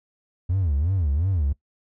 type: tone with vibrato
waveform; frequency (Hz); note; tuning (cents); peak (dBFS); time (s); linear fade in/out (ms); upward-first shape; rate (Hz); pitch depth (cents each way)
triangle; 82.41; E2; 0; -17; 0.49-1.53; 10; sine; 2.8; 300
effects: noise-tail reverb RT60 0.1 s tail -21 dB re dry + tanh soft clip ceiling -13 dBFS